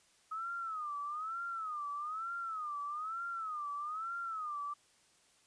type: tone with vibrato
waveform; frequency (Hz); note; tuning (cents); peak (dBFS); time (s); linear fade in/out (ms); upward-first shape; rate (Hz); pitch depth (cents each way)
sine; 1264; D#6; +27; -37; 0.31-4.74; 10; sine; 1.1; 160
effects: white hiss -68 dBFS RMS until 5.46 s + resampled to 22050 Hz